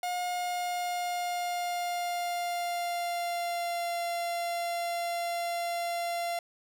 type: tone with pitch glide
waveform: 45% pulse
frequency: 716 to 688.8 Hz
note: F5 to F5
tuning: +43 to -24 cents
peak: -30 dBFS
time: 0.03-6.39 s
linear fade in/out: 2 ms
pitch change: -67 cents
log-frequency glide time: 0.24-4.02 s
effects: none